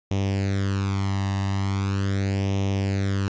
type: tone with flanger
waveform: sawtooth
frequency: 98 Hz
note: G2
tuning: in tune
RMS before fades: -24 dBFS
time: 0.11-3.28 s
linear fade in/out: 0 ms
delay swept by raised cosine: 0.33 to 1.06 ms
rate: 0.4 Hz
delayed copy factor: +0.75
effects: resampled to 16000 Hz + 10-bit